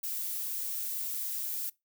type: noise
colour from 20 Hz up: violet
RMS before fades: -35 dBFS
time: 0.03-1.7 s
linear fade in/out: 10 ms
effects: noise-tail reverb RT60 0.2 s tail -22 dB re dry